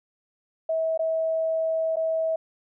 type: tone with dropouts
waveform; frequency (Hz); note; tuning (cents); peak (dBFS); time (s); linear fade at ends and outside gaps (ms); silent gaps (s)
sine; 646; E5; -35; -22; 0.69-2.36; 5; 0.976-0.992 / 1.959-1.967
effects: none